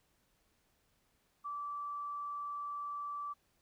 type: tone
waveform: sine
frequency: 1161 Hz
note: D6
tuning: 20 cents flat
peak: -38 dBFS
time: 1.44-3.34 s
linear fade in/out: 20 ms
effects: pink hiss -75 dBFS RMS until 3.61 s